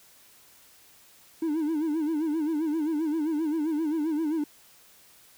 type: tone with vibrato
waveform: triangle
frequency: 311.1 Hz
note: D#4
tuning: in tune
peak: -22 dBFS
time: 1.42-4.44 s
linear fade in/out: 5 ms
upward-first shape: sine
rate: 7.6 Hz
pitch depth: 110 cents each way
effects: tanh soft clip ceiling -18 dBFS + white hiss -56 dBFS RMS until 5.37 s